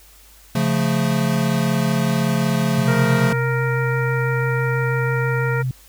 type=chord; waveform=square; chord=Db augmented; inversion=none; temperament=equal; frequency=138.59 / 174.61 / 220 Hz; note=Db3 / F3 / A3; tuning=0 / 0 / 0 cents; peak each=-22 dBFS; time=0.55-3.33 s; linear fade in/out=5 ms
type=tone with vibrato; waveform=sine; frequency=130 Hz; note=C3; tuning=11 cents flat; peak=-19 dBFS; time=2.78-5.71 s; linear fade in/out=2 ms; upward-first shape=square; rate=6.1 Hz; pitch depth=15 cents each way
type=harmonic tone; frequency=467.1 Hz; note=A#4; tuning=3 cents sharp; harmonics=1 / 2 / 3 / 4 / 5; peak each=-24 / -30 / -26 / -29 / -34 dBFS; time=2.87-5.63 s; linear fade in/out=20 ms
effects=added 50 Hz sine -49 dBFS peak until 5.88 s + white hiss -49 dBFS RMS until 5.88 s